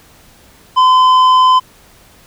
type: tone with tanh clipping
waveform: triangle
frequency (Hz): 1022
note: C6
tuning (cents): -41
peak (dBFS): -7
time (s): 0.76-1.6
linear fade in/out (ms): 20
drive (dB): 12
effects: pink hiss -45 dBFS RMS until 2.26 s